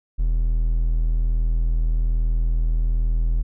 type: tone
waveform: triangle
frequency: 40.6 Hz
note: E1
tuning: 26 cents flat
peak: -15 dBFS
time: 0.18-3.43 s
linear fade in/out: 20 ms
effects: none